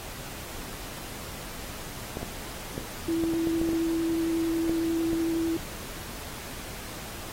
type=clicks; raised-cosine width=2 ms; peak=-19 dBFS; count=11; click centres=2.171 / 2.23 / 2.779 / 3.238 / 3.337 / 3.472 / 3.615 / 3.69 / 3.732 / 4.695 / 5.131 s
type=tone with vibrato; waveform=sine; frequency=329.6 Hz; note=E4; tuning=in tune; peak=-24 dBFS; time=3.08-5.57 s; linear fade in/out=5 ms; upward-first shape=triangle; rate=11 Hz; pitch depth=13 cents each way
effects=pink hiss -40 dBFS RMS until 7.32 s + AAC 48 kbps